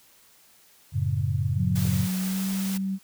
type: chord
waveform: sine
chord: F# minor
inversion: none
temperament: just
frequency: 92.5 / 111 / 138.75 Hz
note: F#2 / A2 / C#3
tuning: 0 / +16 / +2 cents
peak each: -27 dBFS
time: 0.92-2.08 s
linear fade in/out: 50 ms
type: tone with pitch glide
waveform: sine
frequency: 179.6 to 192.49 Hz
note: F3 to G3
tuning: +49 to -31 cents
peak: -25 dBFS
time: 1.56-2.99 s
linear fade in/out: 50 ms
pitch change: +120 cents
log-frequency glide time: 1.81-2.48 s
type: noise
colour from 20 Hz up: white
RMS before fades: -36 dBFS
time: 1.75-2.78 s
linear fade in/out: 10 ms
type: clicks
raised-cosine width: 2 ms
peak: -27 dBFS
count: 2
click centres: 1.853 / 1.874 s
effects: white hiss -57 dBFS RMS until 3.03 s